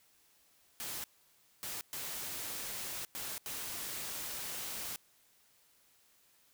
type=noise bursts at uneven times; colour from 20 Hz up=white; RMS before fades=-41 dBFS; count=5; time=0.8-1.04 / 1.63-1.81 / 1.93-3.05 / 3.15-3.38 / 3.46-4.96 s; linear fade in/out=0 ms; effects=white hiss -68 dBFS RMS until 6.53 s